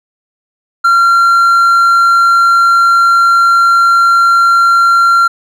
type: tone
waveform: triangle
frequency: 1375 Hz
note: F6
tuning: 27 cents flat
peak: -3 dBFS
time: 0.84-5.28 s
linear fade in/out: 10 ms
effects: none